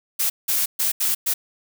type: noise bursts at uneven times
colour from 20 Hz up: blue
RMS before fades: -21 dBFS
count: 5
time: 0.19-0.3 / 0.48-0.66 / 0.79-0.92 / 1-1.15 / 1.26-1.34 s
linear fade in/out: 10 ms
effects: none